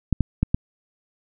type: clicks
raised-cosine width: 5 ms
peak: -6 dBFS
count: 4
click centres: 0.127 / 0.207 / 0.43 / 0.545 s
effects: none